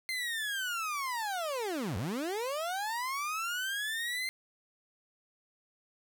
30% pulse linear two-way sweep, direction down then up, 2093 to 82.41 to 2093 Hz, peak -30 dBFS, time 0.09-4.29 s, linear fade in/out 0 ms, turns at 1.97 s, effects none

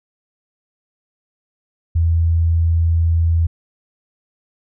sine tone, 83 Hz, E2, 12 cents sharp, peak -12 dBFS, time 1.95-3.47 s, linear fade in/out 10 ms, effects none

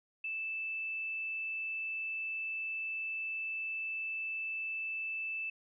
sine tone, 2637 Hz, E7, in tune, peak -35 dBFS, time 0.24-5.5 s, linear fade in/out 5 ms, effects none

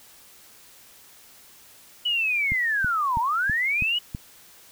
sine linear two-way sweep, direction down then up, 2970 to 884 to 2970 Hz, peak -21 dBFS, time 2.05-3.99 s, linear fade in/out 10 ms, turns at 3.19 s
click train, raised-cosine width 5 ms, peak -18 dBFS, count 6, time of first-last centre 2.52-4.149 s, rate 3.07 Hz
effects white hiss -51 dBFS RMS until 4.71 s

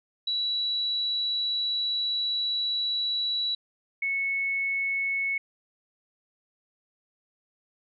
sine tone pair in turn, 3925 / 2203 Hz, B7 / C#7, -11 / -11 cents, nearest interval minor seventh, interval 1000 cents, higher first, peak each -25 dBFS, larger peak neither, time 0.27-3.55 / 4.02-5.38 s, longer first, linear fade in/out 5 ms, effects none

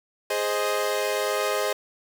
sawtooth chord, Ab major, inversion none, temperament equal, 415.3 / 523.3 / 622.3 Hz, Ab4 / C5 / Eb5, 0 / 0 / 0 cents, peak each -24 dBFS, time 0.3-1.73 s, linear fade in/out 5 ms, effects none

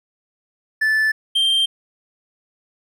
triangle tone pair in turn, 1750 / 3163 Hz, A6 / G7, -10 / +15 cents, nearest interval minor seventh, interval 1025 cents, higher second, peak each -13 / -13 dBFS, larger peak neither, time 0.81-1.12 / 1.35-1.66 s, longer neither, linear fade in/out 10 ms, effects none

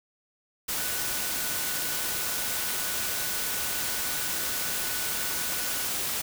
sine tone in noise, 1480 Hz, F#6, in tune, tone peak -41 dBFS, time 0.77-5.86 s, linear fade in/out 10 ms, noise white, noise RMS -30 dBFS, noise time 0.68-6.22 s, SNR -14 dB, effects none

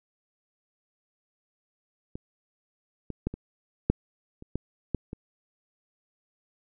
clicks, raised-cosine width 3 ms, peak -23 / -21 / -14 / -23 / -7 / -30 / -16 / -13 / -23 dBFS, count 9, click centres 2.155 / 3.103 / 3.27 / 3.34 / 3.9 / 4.424 / 4.556 / 4.947 / 5.131 s, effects none

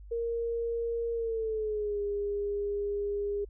sine tone with pitch glide, 465.1 to 407.2 Hz, A#4 to G#4, -4 to -34 cents, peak -29 dBFS, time 0.11-3.45 s, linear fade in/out 10 ms, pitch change -230 cents, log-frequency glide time 1.13-2.01 s, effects added 50 Hz sine -45 dBFS peak until 3.49 s

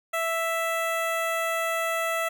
15% pulse tone with notch filter, 660 Hz, E5, 2 cents sharp, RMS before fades -27 dBFS, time 0.13-2.29 s, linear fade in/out 10 ms, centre 5200 Hz, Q 1.2, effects none

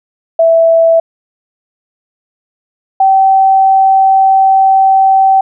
sine tone pair in turn, 659.3 / 771.1 Hz, E5 / G5, 0 / -29 cents, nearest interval minor third, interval 271 cents, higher second, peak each -4 dBFS, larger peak neither, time 0.39-1 / 3-5.41 s, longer second, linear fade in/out 5 ms, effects none

